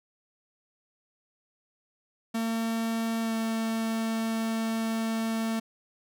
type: tone with pitch glide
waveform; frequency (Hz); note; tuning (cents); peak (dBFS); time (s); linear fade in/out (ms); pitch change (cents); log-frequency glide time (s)
45% pulse; 226.7 to 224.5; A#3 to A3; -48 to +35; -27; 2.34-5.6; 10; -17; 3.22-3.32
effects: none